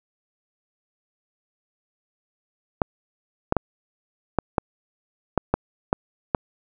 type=clicks; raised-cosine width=1 ms; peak=-4 dBFS; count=9; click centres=2.818 / 3.524 / 3.567 / 4.387 / 4.582 / 5.377 / 5.54 / 5.929 / 6.348 s; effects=none